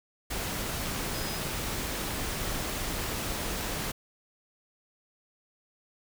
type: tone in noise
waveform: sine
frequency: 5040 Hz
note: D#8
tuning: 21 cents sharp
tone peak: -42 dBFS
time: 1.14-1.39 s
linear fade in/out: 10 ms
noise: pink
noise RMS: -33 dBFS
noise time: 0.3-3.92 s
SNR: -12 dB
effects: none